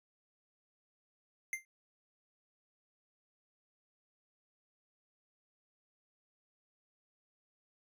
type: tone with exponential decay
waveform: square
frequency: 2093 Hz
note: C7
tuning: in tune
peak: -32 dBFS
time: 1.53-1.65 s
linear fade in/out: 1 ms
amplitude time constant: 25 ms
effects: resampled to 32000 Hz

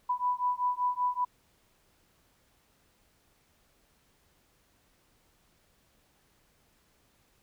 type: beating tone pair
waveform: sine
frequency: 987.8 / 993 Hz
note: B5 / B5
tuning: 0 / +9 cents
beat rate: 5.2 Hz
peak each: -30 dBFS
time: 0.09-1.25 s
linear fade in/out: 10 ms
effects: pink hiss -68 dBFS RMS until 7.42 s

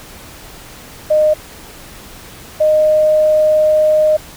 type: tone pair in turn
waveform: sine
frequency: 613 / 616 Hz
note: D#5 / D#5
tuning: -26 / -17 cents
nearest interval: unison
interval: 9 cents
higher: second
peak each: -8 dBFS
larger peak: neither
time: 1.1-1.34 / 2.6-4.17 s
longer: second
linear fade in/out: 10 ms
effects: pink hiss -36 dBFS RMS until 4.36 s

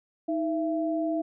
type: tone pair together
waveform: sine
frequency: 316.6 / 670 Hz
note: D#4 / E5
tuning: +30 / +28 cents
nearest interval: octave + minor second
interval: 1298 cents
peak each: -27 / -29 dBFS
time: 0.28-1.22 s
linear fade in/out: 10 ms
effects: none

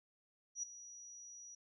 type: tone with ADSR envelope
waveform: sine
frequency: 5820 Hz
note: F#8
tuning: 29 cents flat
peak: -36 dBFS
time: 0.55-1.55 s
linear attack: 81 ms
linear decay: 5 ms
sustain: -15 dB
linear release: 6 ms
effects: none

